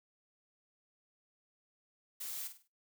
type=noise with echo; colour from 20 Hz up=blue; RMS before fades=-42 dBFS; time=2.2-2.48 s; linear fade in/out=10 ms; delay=50 ms; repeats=4; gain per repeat=-9 dB; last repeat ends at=2.68 s; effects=noise-tail reverb RT60 0.2 s tail -18 dB re dry